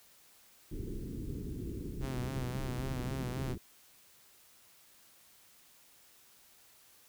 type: low-pass noise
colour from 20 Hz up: pink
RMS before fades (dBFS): -40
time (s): 0.71-3.58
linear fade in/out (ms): 10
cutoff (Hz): 410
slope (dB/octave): 48
type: tone with vibrato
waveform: sawtooth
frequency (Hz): 128.9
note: C3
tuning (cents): -26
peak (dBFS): -33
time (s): 2-3.56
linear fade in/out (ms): 50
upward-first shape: sine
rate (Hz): 3.7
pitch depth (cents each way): 71
effects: white hiss -62 dBFS RMS until 7.08 s